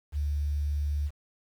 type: tone with quantisation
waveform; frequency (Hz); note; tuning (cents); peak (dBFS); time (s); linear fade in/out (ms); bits
sine; 73; D2; -10; -26; 0.12-1.11; 50; 9
effects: none